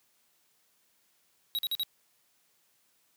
square tone bursts, 3840 Hz, B7, 49 cents flat, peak -29 dBFS, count 4, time 1.55-1.833 s, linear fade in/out 0 ms, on 37 ms, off 45 ms, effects white hiss -70 dBFS RMS until 3.16 s + high-pass 100 Hz 12 dB/octave

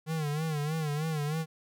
square tone with vibrato, 153.3 Hz, D#3, 25 cents flat, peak -30 dBFS, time 0.06-1.46 s, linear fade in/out 50 ms, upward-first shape sine, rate 3.2 Hz, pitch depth 94 cents each way, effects none

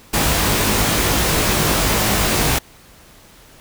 pink noise with comb filter, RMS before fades -17 dBFS, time 0.13-2.59 s, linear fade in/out 10 ms, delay 19 ms, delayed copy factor +0.65, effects pink hiss -46 dBFS RMS until 3.6 s

